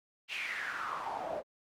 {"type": "noise with band-pass filter sweep", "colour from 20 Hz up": "pink", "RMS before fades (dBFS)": -38, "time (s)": [0.28, 1.43], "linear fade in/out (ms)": 50, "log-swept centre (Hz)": [2800, 570], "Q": 5.5, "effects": ["Opus 48 kbps"]}